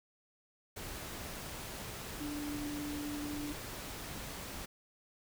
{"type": "tone in noise", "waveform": "sine", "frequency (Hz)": 293.7, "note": "D4", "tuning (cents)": 0, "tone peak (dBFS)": -38, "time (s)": [2.2, 3.53], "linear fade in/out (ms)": 10, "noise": "pink", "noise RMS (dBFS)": -44, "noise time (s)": [0.76, 4.66], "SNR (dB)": 3, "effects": []}